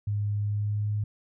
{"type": "tone with pitch glide", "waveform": "sine", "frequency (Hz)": [103.3, 104.8], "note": ["G#2", "G#2"], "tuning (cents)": [-9, 16], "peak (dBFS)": -25, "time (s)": [0.07, 1.04], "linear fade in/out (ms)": 5, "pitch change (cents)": 25, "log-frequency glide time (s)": [0.4, 0.91], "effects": []}